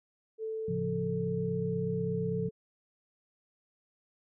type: tone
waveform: sine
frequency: 441 Hz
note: A4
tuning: 4 cents sharp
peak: -33 dBFS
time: 0.38-2.51 s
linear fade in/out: 50 ms
type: chord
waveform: sine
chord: A augmented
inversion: none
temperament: equal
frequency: 110 / 138.59 / 174.61 Hz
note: A2 / C#3 / E#3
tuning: 0 / 0 / 0 cents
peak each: -39 / -37 / -33 dBFS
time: 0.68-2.49 s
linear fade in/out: 5 ms
effects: none